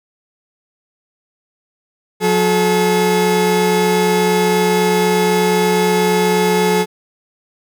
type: tone pair together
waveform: 30% pulse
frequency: 180.54 / 429.4 Hz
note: F#3 / A4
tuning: -42 / -42 cents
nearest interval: octave + minor third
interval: 1500 cents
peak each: -14 / -11 dBFS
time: 2.2-6.86 s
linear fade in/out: 50 ms
effects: none